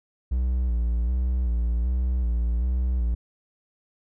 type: tone with vibrato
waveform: triangle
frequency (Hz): 60.3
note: B1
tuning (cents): -41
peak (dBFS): -19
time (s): 0.31-3.15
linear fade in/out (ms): 10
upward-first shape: square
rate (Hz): 1.3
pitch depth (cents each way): 59
effects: none